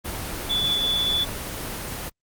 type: tone in noise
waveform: sine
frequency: 3457 Hz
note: A7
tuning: 31 cents flat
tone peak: -20 dBFS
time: 0.49-1.25 s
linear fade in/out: 20 ms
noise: pink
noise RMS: -31 dBFS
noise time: 0.04-2.1 s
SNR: +8 dB
effects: Opus 24 kbps